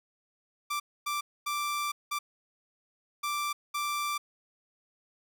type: tone bursts at uneven times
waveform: sawtooth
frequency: 1174.7 Hz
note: D6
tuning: in tune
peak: -26 dBFS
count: 6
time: 0.7-0.8 / 1.06-1.21 / 1.46-1.92 / 2.11-2.19 / 3.23-3.53 / 3.74-4.18 s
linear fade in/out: 10 ms
effects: none